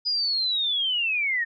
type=linear sweep; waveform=sine; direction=down; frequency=4978 to 1805 Hz; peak=-22 dBFS; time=0.05-1.45 s; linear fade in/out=20 ms; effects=none